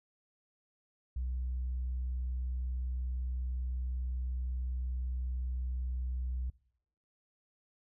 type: tone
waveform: sine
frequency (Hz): 62.7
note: B1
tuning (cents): +27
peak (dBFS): -31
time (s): 1.16-6.5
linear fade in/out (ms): 5
effects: noise-tail reverb RT60 0.7 s tail -23 dB re dry + tanh soft clip ceiling -30 dBFS